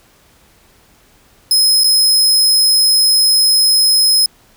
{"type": "tone with dropouts", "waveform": "sawtooth", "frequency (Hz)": 5120, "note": "D#8", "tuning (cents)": 49, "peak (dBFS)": -6, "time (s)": [1.51, 4.26], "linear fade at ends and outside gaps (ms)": 2, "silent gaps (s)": [1.837, 1.842], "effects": ["pink hiss -50 dBFS RMS until 4.56 s"]}